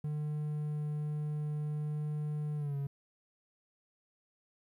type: tone with pitch glide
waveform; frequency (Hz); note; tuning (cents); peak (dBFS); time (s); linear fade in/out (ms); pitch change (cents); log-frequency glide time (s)
triangle; 150.1 to 140.05; D3 to C#3; +38 to +18; -31; 0.04-2.87; 5; -120; 2.56-2.76
effects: 12-bit